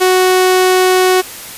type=tone; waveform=sawtooth; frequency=370 Hz; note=F#4; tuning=in tune; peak=-4 dBFS; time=0-1.22 s; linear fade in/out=20 ms; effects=white hiss -29 dBFS RMS until 1.57 s + resampled to 32000 Hz